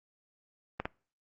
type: clicks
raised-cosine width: 0.5 ms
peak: -17 dBFS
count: 2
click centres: 0.8 / 0.855 s
effects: noise-tail reverb RT60 0.4 s tail -25 dB re dry + Opus 24 kbps